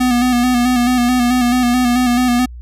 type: tone with vibrato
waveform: square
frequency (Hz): 246.5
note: B3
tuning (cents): -3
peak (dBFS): -12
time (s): 0-2.46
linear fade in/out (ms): 10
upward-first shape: square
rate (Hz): 4.6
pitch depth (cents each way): 34
effects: added 60 Hz sine -29 dBFS peak until 2.61 s + resampled to 32000 Hz